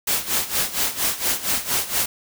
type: noise with tremolo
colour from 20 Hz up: white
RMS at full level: -20 dBFS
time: 0.07-2.06 s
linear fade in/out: 5 ms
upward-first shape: sine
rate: 4.3 Hz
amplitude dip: 80%
effects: none

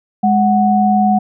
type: tone pair together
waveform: sine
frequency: 207.7 / 740.2 Hz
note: G#3 / F#5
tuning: 0 / 0 cents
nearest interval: octave + minor seventh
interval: 2200 cents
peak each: -12 dBFS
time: 0.23-1.19 s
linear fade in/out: 10 ms
effects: none

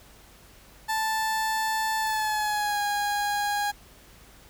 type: tone with pitch glide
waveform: 30% pulse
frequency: 880 to 821.1 Hz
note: A5 to G#5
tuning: 0 to -20 cents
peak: -22 dBFS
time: 0.88-3.72 s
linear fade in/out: 20 ms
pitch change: -120 cents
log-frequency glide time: 1.99-2.81 s
effects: added 50 Hz sine -56 dBFS peak until 4.49 s + pink hiss -53 dBFS RMS until 4.49 s

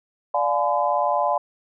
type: chord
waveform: sine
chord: D diminished seventh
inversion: none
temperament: just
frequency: 587.3 / 704.8 / 845.8 / 1014.9 Hz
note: D5 / F5 / Ab5 / Cb6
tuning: 0 / +16 / +31 / +47 cents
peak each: -24 dBFS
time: 0.34-1.38 s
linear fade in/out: 5 ms
effects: none

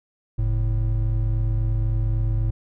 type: tone pair together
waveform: triangle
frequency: 46.25 / 110 Hz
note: F#1 / A2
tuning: 0 / 0 cents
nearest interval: octave + minor third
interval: 1500 cents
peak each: -20 dBFS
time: 0.38-2.51 s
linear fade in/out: 10 ms
effects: none

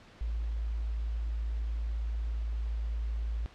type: tone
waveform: sine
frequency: 55.6 Hz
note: A1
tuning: 19 cents sharp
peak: -30 dBFS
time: 0.21-3.46 s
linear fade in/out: 0 ms
effects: pink hiss -55 dBFS RMS until 3.54 s + low-pass 4000 Hz 12 dB/octave

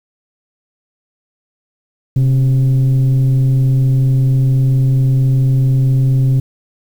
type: tone with frequency modulation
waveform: sine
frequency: 130.81 Hz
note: C3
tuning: in tune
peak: -7 dBFS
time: 2.16-6.4 s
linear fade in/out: 5 ms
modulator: 143 Hz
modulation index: 0.29
effects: tanh soft clip ceiling -7 dBFS + 7-bit

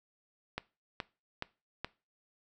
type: click train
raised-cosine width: 0.3 ms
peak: -19 dBFS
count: 4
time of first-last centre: 0.58-1.846 s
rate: 2.37 Hz
effects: noise-tail reverb RT60 0.3 s tail -20 dB re dry

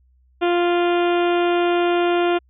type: harmonic tone with a mistuned harmonic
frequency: 349.2 Hz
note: F4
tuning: in tune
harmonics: 1 / 2 / 3 / 4 / 5 / 6 / 7 / 8 / 9 / 10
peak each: -17 / -22 / -30 / -28 / -36 / -38 / -33 / -34 / -37 / -39 dBFS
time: 0.41-2.39 s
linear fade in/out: 20 ms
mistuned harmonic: 6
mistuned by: -16 cents
effects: added 63 Hz sine -54 dBFS peak until 2.49 s

